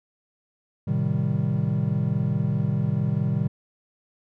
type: chord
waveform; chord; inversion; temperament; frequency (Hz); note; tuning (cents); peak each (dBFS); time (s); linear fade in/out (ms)
triangle; A half-diminished seventh; none; equal; 110 / 130.81 / 155.56 / 196; A2 / C3 / Eb3 / G3; 0 / 0 / 0 / 0; -26 / -24 / -24 / -26; 0.87-3.48; 10
effects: none